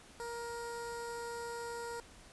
15% pulse tone with notch filter, 470 Hz, A#4, 14 cents sharp, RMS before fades -42 dBFS, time 0.2-2 s, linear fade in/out 0 ms, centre 2700 Hz, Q 0.59, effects pink hiss -57 dBFS RMS until 2.32 s + resampled to 24000 Hz

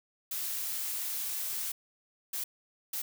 blue noise bursts at uneven times, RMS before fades -35 dBFS, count 3, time 0.31-1.72 / 2.33-2.44 / 2.93-3.02 s, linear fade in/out 5 ms, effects none

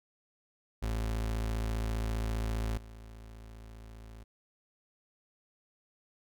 35% pulse tone with level steps, 55 Hz, A1, in tune, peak -29 / -45 dBFS, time 0.82-4.24 s, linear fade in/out 10 ms, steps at 2.77 s, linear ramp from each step 5 ms, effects none

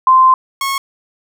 sine / sawtooth tone pair in turn, 1040 / 1093.7 Hz, C6 / C#6, -11 / -24 cents, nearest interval minor second, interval 87 cents, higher second, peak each -5 / -12 dBFS, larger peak first, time 0.07-0.34 / 0.61-0.78 s, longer first, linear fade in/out 2 ms, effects none

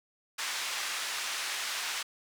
pink band-pass noise, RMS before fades -35 dBFS, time 0.38-2.03 s, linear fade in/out 10 ms, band 1400 to 7900 Hz, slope 12 dB/octave, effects none

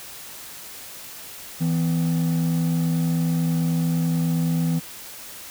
triangle tone pair together, 165.12 / 254.3 Hz, E3 / C4, +3 / -49 cents, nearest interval perfect fifth, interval 748 cents, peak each -17 / -24 dBFS, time 1.6-4.8 s, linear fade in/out 20 ms, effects tanh soft clip ceiling -13 dBFS + white hiss -39 dBFS RMS until 5.5 s

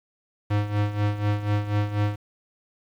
square tone with tremolo, 103.7 Hz, G#2, 2 cents flat, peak -20 dBFS, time 0.5-2.16 s, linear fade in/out 10 ms, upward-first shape sine, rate 4.1 Hz, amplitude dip 70%, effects low-pass 3000 Hz 12 dB/octave + 8-bit

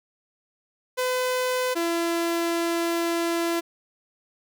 sawtooth tone pair in turn, 506 / 337.7 Hz, B4 / E4, +42 / +42 cents, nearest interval perfect fifth, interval 700 cents, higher first, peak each -19 dBFS, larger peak neither, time 0.97-1.75 / 1.75-3.61 s, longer second, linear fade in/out 20 ms, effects none

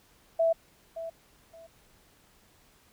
sine tone with echo, 659.3 Hz, E5, in tune, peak -21 dBFS, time 0.39-0.53 s, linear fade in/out 10 ms, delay 570 ms, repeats 2, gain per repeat -13 dB, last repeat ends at 1.67 s, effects pink hiss -62 dBFS RMS until 2.92 s

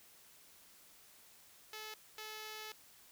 5% pulse tone bursts at uneven times, 431.7 Hz, A4, 33 cents flat, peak -34 dBFS, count 2, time 1.73-1.94 / 2.18-2.72 s, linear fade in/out 2 ms, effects white hiss -62 dBFS RMS until 3.11 s

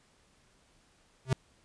square tone with exponential growth, 130.81 Hz, C3, in tune, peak -21 dBFS, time 1.25-1.33 s, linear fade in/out 2 ms, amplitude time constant 17 ms, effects pink hiss -66 dBFS RMS until 1.64 s + resampled to 22050 Hz

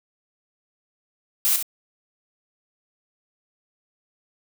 blue noise with echo, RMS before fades -20 dBFS, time 1.45-1.56 s, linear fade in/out 0 ms, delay 67 ms, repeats 1, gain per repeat -7 dB, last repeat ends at 1.627 s, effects none

